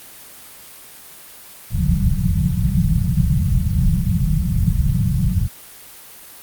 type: low-pass noise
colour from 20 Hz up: white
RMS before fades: -17 dBFS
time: 1.7-5.49 s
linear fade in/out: 50 ms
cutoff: 190 Hz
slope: 96 dB/octave
effects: white hiss -40 dBFS RMS until 6.42 s + Opus 32 kbps